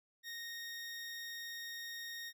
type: tone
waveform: 20% pulse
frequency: 1859 Hz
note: A#6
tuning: 5 cents flat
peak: -38 dBFS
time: 0.23-2.33 s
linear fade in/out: 50 ms
effects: none